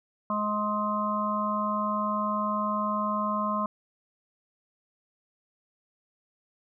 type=harmonic tone; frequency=210 Hz; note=G#3; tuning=19 cents sharp; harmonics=1 / 3 / 5 / 6; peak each=-31 / -34 / -28 / -34 dBFS; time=0.3-3.66 s; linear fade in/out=2 ms; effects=none